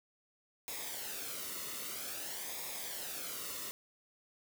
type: noise with flanger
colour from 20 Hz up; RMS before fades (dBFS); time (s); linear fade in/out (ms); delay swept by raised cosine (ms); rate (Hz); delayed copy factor
white; -42; 0.68-3.71; 0; 0.67 to 1.26; 0.51; -0.6
effects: none